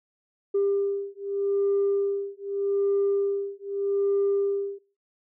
sine beating tone pair, 398.3 / 399.12 Hz, G4 / G4, +28 / +31 cents, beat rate 0.82 Hz, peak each -25 dBFS, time 0.54-4.79 s, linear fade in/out 10 ms, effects noise-tail reverb RT60 0.4 s tail -22 dB re dry + tanh soft clip ceiling -17 dBFS

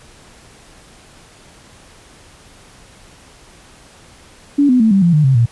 sine tone with pitch steps, 285.6 / 251.5 / 221.5 / 195.07 / 171.79 / 151.29 / 133.24 / 117.34 Hz, D4 / B3 / A3 / G3 / F3 / D#3 / C3 / A#2, -48 / +32 / +12 / -8 / -28 / -48 / +32 / +12 cents, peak -8 dBFS, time 4.58-5.46 s, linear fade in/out 10 ms, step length 110 ms, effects pink hiss -44 dBFS RMS until 5.51 s + resampled to 24000 Hz

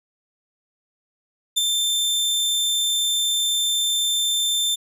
sawtooth tone with ADSR envelope, 3566 Hz, A7, 22 cents sharp, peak -12 dBFS, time 1.56-4.76 s, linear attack 17 ms, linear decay 18 ms, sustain -4 dB, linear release 19 ms, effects resampled to 32000 Hz

